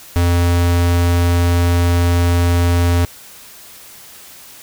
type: tone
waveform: square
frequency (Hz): 86.8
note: F2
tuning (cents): -10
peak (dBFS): -12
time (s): 0.16-3.05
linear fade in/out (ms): 0
effects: white hiss -39 dBFS RMS until 4.62 s